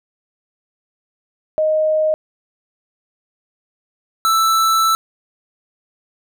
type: tone pair in turn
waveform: sine / square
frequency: 622.3 / 1322.1 Hz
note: D#5 / E6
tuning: 0 / +5 cents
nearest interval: octave + minor second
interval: 1305 cents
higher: second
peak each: -13 dBFS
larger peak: neither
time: 1.58-2.14 / 4.25-4.95 s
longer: second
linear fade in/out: 0 ms
effects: none